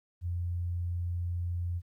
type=tone; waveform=sine; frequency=87.3 Hz; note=F2; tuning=in tune; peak=-30 dBFS; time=0.21-1.82 s; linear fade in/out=50 ms; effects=12-bit